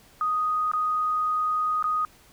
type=tone with dropouts; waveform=sine; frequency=1245 Hz; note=D#6; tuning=1 cent sharp; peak=-22 dBFS; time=0.21-2.05 s; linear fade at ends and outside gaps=1 ms; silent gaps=0.716-0.735 / 1.826-1.841 s; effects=pink hiss -55 dBFS RMS until 2.32 s